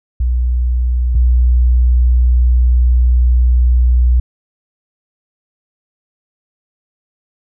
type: tone pair in turn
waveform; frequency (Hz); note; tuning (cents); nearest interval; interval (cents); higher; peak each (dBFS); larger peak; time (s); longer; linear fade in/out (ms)
sine; 61.2 / 61.2; B1 / B1; -15 / -15; unison; 0; neither; -11 / -7; second; 0.2-1.15 / 1.15-4.2; second; 5
effects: none